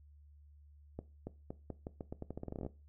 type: accelerating click train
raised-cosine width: 2 ms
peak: -28 dBFS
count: 19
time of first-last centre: 0.99-2.664 s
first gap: 280 ms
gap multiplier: 0.84
effects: noise-tail reverb RT60 0.3 s tail -18 dB re dry + added 73 Hz sine -57 dBFS peak until 2.88 s